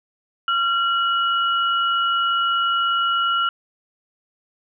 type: tone pair together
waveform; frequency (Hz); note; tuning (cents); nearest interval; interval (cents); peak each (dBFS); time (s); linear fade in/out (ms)
sine; 1374.2 / 2918; F6 / F#7; -28 / -25; octave + minor second; 1303; -18 / -24; 0.48-3.49; 2
effects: none